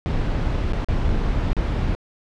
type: noise with dropouts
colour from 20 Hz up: brown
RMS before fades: -21 dBFS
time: 0.06-1.95 s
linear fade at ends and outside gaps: 0 ms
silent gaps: 0.724-0.734 / 0.846-0.886 / 1.085-1.091 / 1.531-1.567 s
effects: low-pass 4000 Hz 12 dB/octave